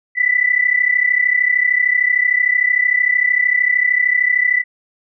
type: tone pair together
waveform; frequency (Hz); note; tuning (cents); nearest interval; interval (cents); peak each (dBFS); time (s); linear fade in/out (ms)
sine; 1966.8 / 2000; B6 / B6; -8 / +21; unison; 29; -15; 0.15-4.64; 50
effects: none